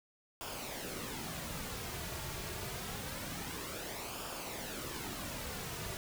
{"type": "noise with flanger", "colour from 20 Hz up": "pink", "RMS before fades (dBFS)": -42, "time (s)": [0.41, 5.97], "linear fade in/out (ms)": 0, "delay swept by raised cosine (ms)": [0.49, 3.99], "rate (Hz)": 0.26, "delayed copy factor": -0.55, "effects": []}